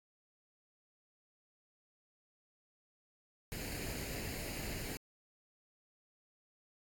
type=noise with comb filter; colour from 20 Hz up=pink; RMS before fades=-42 dBFS; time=3.52-4.97 s; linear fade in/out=0 ms; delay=0.43 ms; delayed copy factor=+0.6; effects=AAC 64 kbps